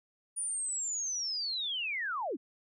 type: linear sweep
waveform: sine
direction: down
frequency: 9620 to 210.5 Hz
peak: -32 dBFS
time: 0.36-2.37 s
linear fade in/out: 20 ms
effects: none